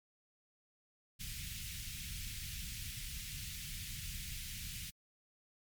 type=band-stop noise; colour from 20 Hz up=pink; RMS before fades=-44 dBFS; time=1.19-4.91 s; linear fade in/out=20 ms; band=160 to 2200 Hz; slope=24 dB/octave; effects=MP3 96 kbps